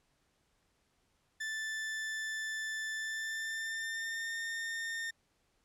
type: tone with pitch glide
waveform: 40% pulse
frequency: 1760 to 1821 Hz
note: A6 to A#6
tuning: 0 to -41 cents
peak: -35 dBFS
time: 1.4-5.11 s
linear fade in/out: 10 ms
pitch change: +59 cents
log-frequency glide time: 2.94-4.37 s
effects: pink hiss -75 dBFS RMS until 5.64 s + low-pass 10000 Hz 12 dB/octave